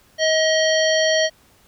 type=harmonic tone; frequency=633 Hz; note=D#5; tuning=30 cents sharp; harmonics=1 / 3 / 5 / 7 / 9; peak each=-17 / -22 / -24 / -25 / -27 dBFS; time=0.18-1.3 s; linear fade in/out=50 ms; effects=pink hiss -55 dBFS RMS until 1.67 s